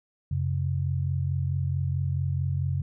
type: tone pair together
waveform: sine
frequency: 91.2 / 135.78 Hz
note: F#2 / C#3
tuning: -24 / -35 cents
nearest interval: perfect fifth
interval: 689 cents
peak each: -27 dBFS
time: 0.31-2.82 s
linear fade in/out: 5 ms
effects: none